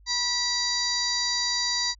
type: harmonic tone with a mistuned harmonic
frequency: 977 Hz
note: B5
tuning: 19 cents flat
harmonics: 1 / 2 / 4 / 5 / 6 / 7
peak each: -35 / -33 / -32 / -26 / -32 / -36 dBFS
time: 0.06-1.95 s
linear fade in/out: 50 ms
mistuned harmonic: 5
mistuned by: -63 cents
effects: added 50 Hz sine -51 dBFS peak until 1.99 s